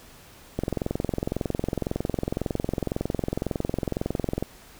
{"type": "click train", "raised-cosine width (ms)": 2, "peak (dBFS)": -12, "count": 85, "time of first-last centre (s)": [0.59, 4.426], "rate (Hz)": 21.9, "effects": ["pink hiss -50 dBFS RMS until 4.79 s"]}